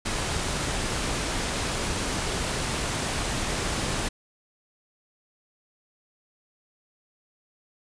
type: noise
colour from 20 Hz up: pink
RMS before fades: -28 dBFS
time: 0.05-4.09 s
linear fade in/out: 10 ms
effects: resampled to 22050 Hz